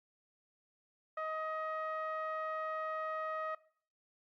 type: tone with low-pass filter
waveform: sawtooth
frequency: 630 Hz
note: D#5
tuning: 21 cents sharp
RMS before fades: -39 dBFS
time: 1.17-3.55 s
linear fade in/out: 5 ms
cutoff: 1500 Hz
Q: 5.1
effects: noise-tail reverb RT60 0.5 s tail -19 dB re dry + Opus 48 kbps